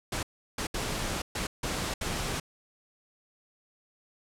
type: noise bursts at uneven times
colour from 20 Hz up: pink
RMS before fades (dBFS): -32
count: 6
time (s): 0.12-0.23 / 0.58-0.67 / 0.74-1.22 / 1.35-1.47 / 1.63-1.94 / 2.01-2.4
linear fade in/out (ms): 5
effects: low-pass 10000 Hz 12 dB/octave